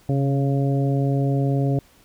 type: harmonic tone with a mistuned harmonic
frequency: 138.59 Hz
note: C#3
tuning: in tune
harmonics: 1 / 2 / 3 / 4 / 5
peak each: -19 / -25 / -29 / -31 / -33 dBFS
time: 0.09-1.79 s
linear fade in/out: 2 ms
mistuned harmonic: 1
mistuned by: -26 cents
effects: pink hiss -55 dBFS RMS until 2.04 s